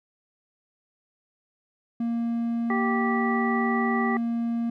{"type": "tone", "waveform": "triangle", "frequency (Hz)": 233.1, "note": "A#3", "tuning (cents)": 0, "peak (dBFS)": -22, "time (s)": [2, 4.7], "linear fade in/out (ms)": 5}
{"type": "harmonic tone", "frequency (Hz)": 390, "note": "G4", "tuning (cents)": -9, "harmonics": [1, 2, 3, 5], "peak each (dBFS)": [-30, -30, -30, -30], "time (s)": [2.7, 4.17], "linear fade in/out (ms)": 2}
{"effects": []}